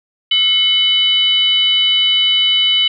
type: tone with frequency modulation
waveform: sine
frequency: 3000 Hz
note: F#7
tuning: 23 cents sharp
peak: -10 dBFS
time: 0.31-2.88 s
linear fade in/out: 5 ms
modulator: 828 Hz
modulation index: 0.57
effects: none